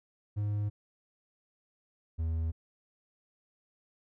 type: tone pair in turn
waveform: triangle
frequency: 103.8 / 81.12 Hz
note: G#2 / E2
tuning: 0 / -27 cents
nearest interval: major third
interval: 427 cents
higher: first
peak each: -27 dBFS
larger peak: neither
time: 0.36-0.7 / 2.18-2.52 s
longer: neither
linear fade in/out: 20 ms
effects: none